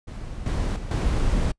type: noise with level steps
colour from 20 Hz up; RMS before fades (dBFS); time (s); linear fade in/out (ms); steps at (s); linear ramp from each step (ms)
brown; -34 / -24 / -32 / -22; 0.07-1.52; 10; 0.46 / 0.76 / 0.91; 2
effects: noise-tail reverb RT60 0.1 s tail -26 dB re dry + resampled to 22050 Hz